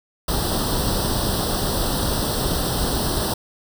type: noise with comb filter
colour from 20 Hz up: pink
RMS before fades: -22 dBFS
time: 0.28-3.34 s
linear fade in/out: 5 ms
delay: 0.22 ms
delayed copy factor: +0.9
effects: none